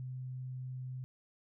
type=tone; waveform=sine; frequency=128.3 Hz; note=C3; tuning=34 cents flat; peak=-39 dBFS; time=0-1.04 s; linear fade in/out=0 ms; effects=none